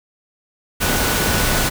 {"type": "tone in noise", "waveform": "sine", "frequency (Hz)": 1480, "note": "F#6", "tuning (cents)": 0, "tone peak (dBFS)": -27, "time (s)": [0.8, 1.7], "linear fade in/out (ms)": 20, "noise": "pink", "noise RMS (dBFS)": -18, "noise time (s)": [0.8, 1.7], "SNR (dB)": -12, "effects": []}